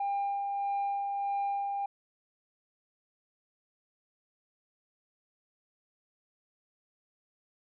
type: tone with tremolo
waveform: sine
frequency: 800 Hz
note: G5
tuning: 35 cents sharp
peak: -26 dBFS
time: 0-1.86 s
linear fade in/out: 5 ms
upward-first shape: sine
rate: 1.6 Hz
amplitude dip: 35%
effects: tanh soft clip ceiling -27 dBFS